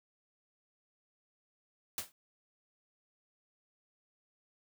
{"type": "noise with exponential decay", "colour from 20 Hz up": "white", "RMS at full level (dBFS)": -33, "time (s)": [1.98, 2.12], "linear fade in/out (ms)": 1, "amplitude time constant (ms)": 30, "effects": []}